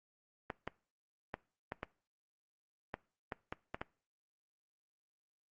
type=clicks; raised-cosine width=0.5 ms; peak=-23 dBFS; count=10; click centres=0.502 / 0.676 / 1.341 / 1.721 / 1.831 / 2.941 / 3.322 / 3.525 / 3.745 / 3.815 s; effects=noise-tail reverb RT60 0.4 s tail -23 dB re dry + Opus 24 kbps